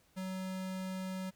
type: tone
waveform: square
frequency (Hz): 187.5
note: F#3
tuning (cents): +23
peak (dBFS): -38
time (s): 0.16-1.31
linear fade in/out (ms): 20
effects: pink hiss -69 dBFS RMS until 1.35 s